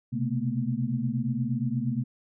sine tone cluster, 125.5 / 134 / 220.7 / 240 Hz, B2 / C3 / A3 / B3, +28 / +42 / +5 / -49 cents, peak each -31 dBFS, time 0.12-2.04 s, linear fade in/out 20 ms, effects none

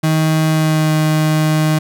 35% pulse tone with pitch glide, 157.7 to 155.35 Hz, D#3 to D#3, +24 to -2 cents, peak -10 dBFS, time 0.03-1.79 s, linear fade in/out 10 ms, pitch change -26 cents, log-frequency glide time 0.49-0.94 s, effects none

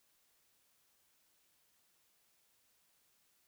silence, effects white hiss -74 dBFS RMS until 3.47 s

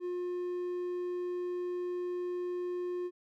triangle tone, 356.7 Hz, F4, 37 cents sharp, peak -31 dBFS, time 0-3.11 s, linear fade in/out 50 ms, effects none

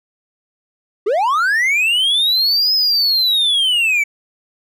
triangle linear two-way sweep, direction up then down, 370 to 5140 to 2251 Hz, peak -11 dBFS, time 1.06-4.04 s, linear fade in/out 10 ms, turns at 2.74 s, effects none

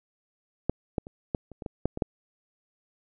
clicks, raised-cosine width 2 ms, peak -10 / -13 / -28 / -13 / -30 / -24 / -20 / -11 / -20 / -10 dBFS, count 10, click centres 0.696 / 0.982 / 1.069 / 1.348 / 1.517 / 1.622 / 1.662 / 1.856 / 1.974 / 2.022 s, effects none

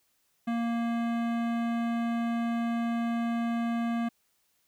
sine tone with hard clipping, 233.1 Hz, A#3, in tune, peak -29 dBFS, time 0.47-4.09 s, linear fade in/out 10 ms, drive 17 dB, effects white hiss -72 dBFS RMS until 4.67 s

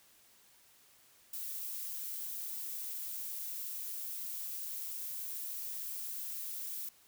violet noise, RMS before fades -41 dBFS, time 1.33-6.89 s, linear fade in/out 5 ms, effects white hiss -64 dBFS RMS until 7.07 s

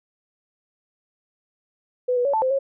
sine tone with pitch steps, 499 / 489.5 / 561 / 880 / 519 / 546 Hz, B4 / B4 / C#5 / A5 / C5 / C#5, +18 / -15 / +21 / 0 / -14 / -26 cents, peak -18 dBFS, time 2.08-2.59 s, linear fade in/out 10 ms, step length 85 ms, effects none

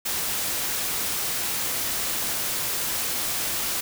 white noise, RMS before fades -27 dBFS, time 0.05-3.81 s, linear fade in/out 10 ms, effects none

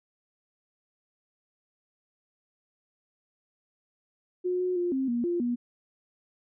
sine tone with pitch steps, 361.7 / 364.4 / 351.9 / 265.5 / 238.4 / 347.7 / 241.6 Hz, F#4 / F#4 / F4 / C4 / A#3 / F4 / B3, -39 / -26 / +13 / +25 / +39 / -8 / -38 cents, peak -25 dBFS, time 4.44-5.56 s, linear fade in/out 20 ms, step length 160 ms, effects none

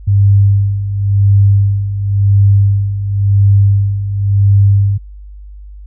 sine tone with tremolo, 100 Hz, G2, 35 cents sharp, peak -4 dBFS, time 0.07-4.98 s, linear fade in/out 10 ms, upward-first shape sine, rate 0.94 Hz, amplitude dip 70%, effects added 50 Hz sine -29 dBFS peak until 5.86 s

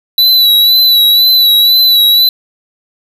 square tone with vibrato, 3951 Hz, B7, in tune, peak -5 dBFS, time 0.18-2.29 s, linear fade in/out 2 ms, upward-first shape sine, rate 2 Hz, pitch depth 41 cents each way, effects 7-bit

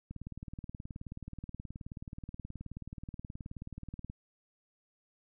click train, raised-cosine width 5 ms, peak -30 dBFS, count 76, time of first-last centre 0.11-4.099 s, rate 18.8 Hz, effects none

